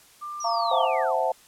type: tone with pitch glide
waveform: sine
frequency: 1190 to 1181.8 Hz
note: D6 to D6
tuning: +22 to +10 cents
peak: -32 dBFS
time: 0.21-1.05 s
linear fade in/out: 20 ms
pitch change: -12 cents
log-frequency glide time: 0.43-0.71 s
type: linear sweep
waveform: sine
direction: down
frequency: 5910 to 533 Hz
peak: -33 dBFS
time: 0.4-1.2 s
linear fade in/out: 5 ms
type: harmonic tone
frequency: 229.7 Hz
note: A#3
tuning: 25 cents flat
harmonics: 3 / 4 / 5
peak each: -26 / -27 / -28 dBFS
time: 0.44-0.87 s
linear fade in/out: 10 ms
type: chord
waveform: sine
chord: F# half-diminished seventh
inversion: second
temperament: equal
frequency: 523.3 / 659.3 / 740 / 880 Hz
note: C5 / E5 / F#5 / A5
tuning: 0 / 0 / 0 / 0 cents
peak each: -27 dBFS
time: 0.71-1.32 s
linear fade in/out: 5 ms
effects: white hiss -54 dBFS RMS until 1.47 s + low-pass 12000 Hz 12 dB/octave